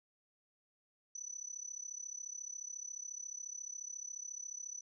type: tone with amplitude modulation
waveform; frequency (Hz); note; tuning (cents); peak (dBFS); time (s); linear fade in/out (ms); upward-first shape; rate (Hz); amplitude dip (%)
sine; 5970; F#8; +15; -39; 1.15-4.81; 5; sine; 34.2; 90
effects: none